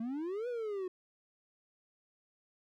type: exponential two-way sweep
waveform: triangle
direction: up then down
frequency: 220 to 499.6 to 360.8 Hz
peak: -33 dBFS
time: 0-0.88 s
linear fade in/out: 5 ms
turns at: 0.48 s
effects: none